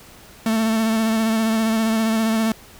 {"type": "tone with vibrato", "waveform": "45% pulse", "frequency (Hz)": 222.3, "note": "A3", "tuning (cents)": 18, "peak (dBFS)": -17, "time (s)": [0.46, 2.52], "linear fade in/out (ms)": 2, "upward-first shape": "triangle", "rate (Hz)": 15, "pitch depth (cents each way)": 31, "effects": ["pink hiss -45 dBFS RMS until 2.79 s"]}